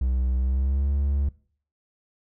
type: tone with pitch glide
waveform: triangle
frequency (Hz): 63.4 to 70.35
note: B1 to C#2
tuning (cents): +46 to +26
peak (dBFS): -19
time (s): 0.01-1.29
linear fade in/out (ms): 5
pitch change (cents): +180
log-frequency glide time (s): 0.38-0.9
effects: noise-tail reverb RT60 0.5 s tail -21 dB re dry